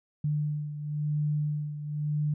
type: beating tone pair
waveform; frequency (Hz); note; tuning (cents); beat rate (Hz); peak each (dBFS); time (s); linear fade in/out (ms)
sine; 149.1 / 150.07; D3 / D3; +27 / +38; 0.97; -28 / -34; 0.24-2.34; 5
effects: none